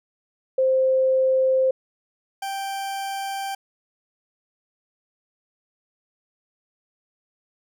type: tone pair in turn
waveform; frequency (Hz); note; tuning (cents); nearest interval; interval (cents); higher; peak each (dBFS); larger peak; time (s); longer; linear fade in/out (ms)
sine / 40% pulse; 523.3 / 784.1; C5 / G5; 0 / 0; perfect fifth; 700; second; -16 / -26; first; 0.58-1.71 / 2.42-3.55; neither; 5
effects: none